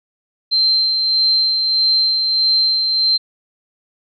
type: tone with tremolo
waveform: sine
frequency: 4128 Hz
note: C8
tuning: 24 cents flat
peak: -11 dBFS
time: 0.51-3.18 s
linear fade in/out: 20 ms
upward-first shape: sine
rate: 1.6 Hz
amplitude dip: 35%
effects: none